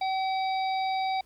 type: harmonic tone with a mistuned harmonic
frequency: 763 Hz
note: G5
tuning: 47 cents flat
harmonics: 1 / 3 / 5 / 6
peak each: -26 / -37 / -40 / -43 dBFS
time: 0.01-1.21 s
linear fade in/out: 5 ms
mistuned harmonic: 6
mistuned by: +60 cents
effects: pink hiss -63 dBFS RMS until 1.25 s